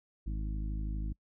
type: harmonic tone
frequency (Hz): 52.4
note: G#1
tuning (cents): +16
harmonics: 1 / 2 / 3 / 4 / 5 / 6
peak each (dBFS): -33 / -45 / -45 / -47 / -51 / -50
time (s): 0.26-1.13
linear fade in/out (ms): 10
effects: noise-tail reverb RT60 0.1 s tail -25 dB re dry